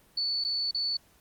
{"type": "tone with dropouts", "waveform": "sine", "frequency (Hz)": 4465, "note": "C#8", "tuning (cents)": 12, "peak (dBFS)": -26, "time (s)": [0.17, 0.97], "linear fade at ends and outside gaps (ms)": 5, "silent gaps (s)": [[0.44, 0.447], [0.711, 0.745]], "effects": ["pink hiss -61 dBFS RMS until 1.2 s", "Opus 24 kbps"]}